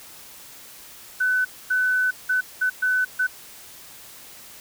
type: tone bursts at uneven times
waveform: sine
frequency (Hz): 1505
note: F#6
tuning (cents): +29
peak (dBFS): -18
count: 6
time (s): 1.2-1.45 / 1.7-2.11 / 2.29-2.41 / 2.61-2.7 / 2.82-3.05 / 3.19-3.27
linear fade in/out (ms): 10
effects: white hiss -44 dBFS RMS until 4.6 s